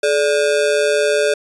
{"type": "ring-modulated tone", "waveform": "square", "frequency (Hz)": 506, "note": "B4", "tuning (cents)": 42, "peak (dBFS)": -11, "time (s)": [0.03, 1.34], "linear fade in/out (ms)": 5, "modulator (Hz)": 78.7, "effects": ["resampled to 24000 Hz"]}